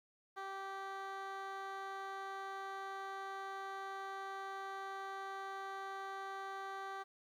15% pulse tone with band-pass filter, 389 Hz, G4, 13 cents flat, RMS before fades -45 dBFS, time 0.36-7.04 s, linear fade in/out 20 ms, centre 1100 Hz, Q 0.79, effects 12-bit

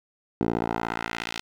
10% pulse tone with band-pass filter sweep, 56.9 Hz, A#1, 41 cents flat, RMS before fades -29 dBFS, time 0.41-1.41 s, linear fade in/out 0 ms, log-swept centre 370 to 3900 Hz, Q 1.1, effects none

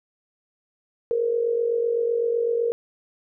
sine tone with amplitude modulation, 467.5 Hz, A#4, 5 cents sharp, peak -17 dBFS, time 1.11-2.72 s, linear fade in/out 0 ms, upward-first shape sine, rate 47.9 Hz, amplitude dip 65%, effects none

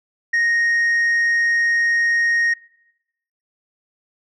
sine tone, 1864.7 Hz, A#6, in tune, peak -12 dBFS, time 0.33-2.54 s, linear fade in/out 10 ms, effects noise-tail reverb RT60 0.9 s tail -23 dB re dry + tanh soft clip ceiling -14 dBFS

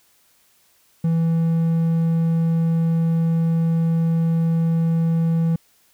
triangle tone, 164.81 Hz, E3, in tune, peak -14 dBFS, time 1.04-5.56 s, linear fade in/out 5 ms, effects white hiss -59 dBFS RMS until 5.93 s

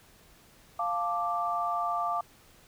sine chord, D minor, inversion first, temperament equal, 698.5 / 880 / 1174.7 Hz, F5 / A5 / D6, 0 / 0 / 0 cents, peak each -31 / -36 / -30 dBFS, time 0.79-2.21 s, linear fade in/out 5 ms, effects pink hiss -58 dBFS RMS until 2.67 s

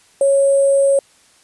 sine tone with sample-and-hold, 552 Hz, C#5, 7 cents flat, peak -10 dBFS, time 0.21-0.99 s, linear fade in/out 2 ms, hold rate 8820 Hz, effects white hiss -52 dBFS RMS until 1.43 s + resampled to 24000 Hz

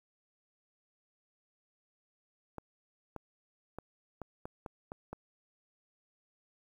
clicks, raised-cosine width 1 ms, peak -27 dBFS, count 8, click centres 2.583 / 3.163 / 3.786 / 4.217 / 4.455 / 4.662 / 4.919 / 5.13 s, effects 10-bit

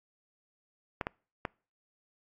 clicks, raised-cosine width 0.5 ms, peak -17 dBFS, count 3, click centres 1.012 / 1.069 / 1.452 s, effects noise-tail reverb RT60 0.4 s tail -26 dB re dry + AAC 64 kbps

